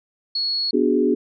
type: tone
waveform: sine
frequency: 4350 Hz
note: C#8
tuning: 33 cents flat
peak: -20 dBFS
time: 0.35-0.71 s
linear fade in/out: 5 ms
type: chord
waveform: sine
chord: G# half-diminished seventh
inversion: first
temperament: equal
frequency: 246.9 / 293.7 / 370 / 415.3 Hz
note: B3 / D4 / F#4 / G#4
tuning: 0 / 0 / 0 / 0 cents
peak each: -21 dBFS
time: 0.73-1.15 s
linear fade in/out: 10 ms
effects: none